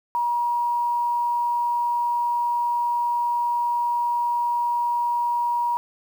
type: tone with quantisation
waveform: sine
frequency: 955 Hz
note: A#5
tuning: 42 cents sharp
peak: -20 dBFS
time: 0.15-5.77 s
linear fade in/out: 0 ms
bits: 8
effects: none